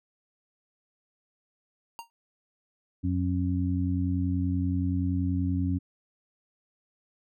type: tone with exponential decay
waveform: square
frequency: 930 Hz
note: A#5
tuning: 4 cents flat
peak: -34 dBFS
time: 1.99-2.1 s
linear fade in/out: 0 ms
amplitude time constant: 22 ms
type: harmonic tone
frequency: 90.5 Hz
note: F#2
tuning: 38 cents flat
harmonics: 1 / 2 / 3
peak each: -27 / -32 / -29 dBFS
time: 3.03-5.79 s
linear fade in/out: 20 ms
effects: none